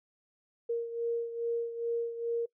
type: beating tone pair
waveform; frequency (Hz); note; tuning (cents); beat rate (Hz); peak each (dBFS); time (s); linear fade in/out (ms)
sine; 466.2 / 468.6; A#4 / A#4; 0 / +9; 2.4; -31 / -37; 0.69-2.46; 10
effects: noise-tail reverb RT60 0.1 s tail -22 dB re dry